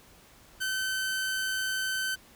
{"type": "tone", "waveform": "sawtooth", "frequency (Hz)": 1533, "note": "G6", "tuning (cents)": -39, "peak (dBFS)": -25, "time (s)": [0.6, 2.16], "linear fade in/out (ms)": 20, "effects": ["pink hiss -56 dBFS RMS until 2.35 s"]}